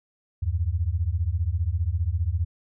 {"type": "beating tone pair", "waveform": "sine", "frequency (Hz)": [77.78, 92.78], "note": ["D#2", "F#2"], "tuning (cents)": [0, 5], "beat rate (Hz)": 15, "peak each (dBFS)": -25, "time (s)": [0.42, 2.45], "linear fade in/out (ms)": 10, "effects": []}